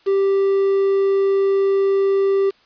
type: tone with quantisation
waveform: triangle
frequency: 392 Hz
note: G4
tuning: in tune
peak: -12 dBFS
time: 0.06-2.51 s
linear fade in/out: 20 ms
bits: 6
effects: white hiss -55 dBFS RMS until 2.65 s + resampled to 11025 Hz